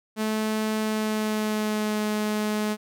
sawtooth tone with pitch glide, 216.9 to 212.2 Hz, A3 to G#3, -25 to +38 cents, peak -20 dBFS, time 0.16-2.77 s, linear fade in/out 50 ms, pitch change -37 cents, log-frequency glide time 0.8-2.03 s, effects none

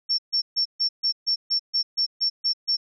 sine tone bursts, 5440 Hz, F8, 46 cents flat, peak -19 dBFS, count 12, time 0.09-2.77 s, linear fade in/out 20 ms, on 95 ms, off 140 ms, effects none

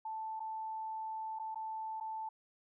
sine tone with dropouts, 880 Hz, A5, in tune, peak -38 dBFS, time 0.05-2.29 s, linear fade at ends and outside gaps 5 ms, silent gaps 0.396-0.402 / 1.389-1.396 / 1.546-1.556 / 2.001-2.008 s, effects none

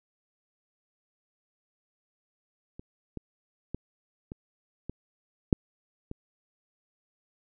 clicks, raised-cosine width 3 ms, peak -29 / -23 / -20 / -25 / -22 / -6 / -24 dBFS, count 7, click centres 2.795 / 3.173 / 3.746 / 4.319 / 4.896 / 5.528 / 6.114 s, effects none

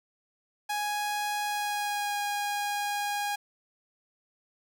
sawtooth tone with pitch glide, 830.6 to 819.6 Hz, G#5 to G#5, 0 to -23 cents, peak -25 dBFS, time 0.69-3.36 s, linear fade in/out 10 ms, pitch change -23 cents, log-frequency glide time 1.44-2.17 s, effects 10-bit

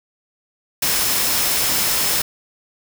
sine tone in noise, 5250 Hz, E8, 8 cents flat, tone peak -28 dBFS, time 0.82-2.22 s, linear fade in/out 5 ms, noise white, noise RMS -19 dBFS, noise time 0.82-2.22 s, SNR -12 dB, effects none

